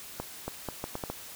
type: accelerating click train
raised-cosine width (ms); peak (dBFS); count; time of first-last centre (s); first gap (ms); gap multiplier
1; -19; 7; 0.2-1.1; 280; 0.74
effects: white hiss -45 dBFS RMS until 1.35 s